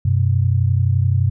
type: tone pair together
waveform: sine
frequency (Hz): 94.6 / 126.28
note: F#2 / B2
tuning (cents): +39 / +39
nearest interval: perfect fourth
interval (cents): 500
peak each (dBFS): -15 / -17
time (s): 0.05-1.3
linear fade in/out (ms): 5
effects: none